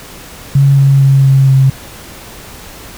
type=tone with pitch steps; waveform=sine; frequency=138.59 / 137.39 / 136.21 / 135.03 / 133.87 Hz; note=C#3 / C#3 / C#3 / C#3 / C3; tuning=0 / -15 / -30 / -45 / +40 cents; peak=-4 dBFS; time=0.55-1.7 s; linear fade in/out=5 ms; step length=230 ms; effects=pink hiss -32 dBFS RMS until 2.97 s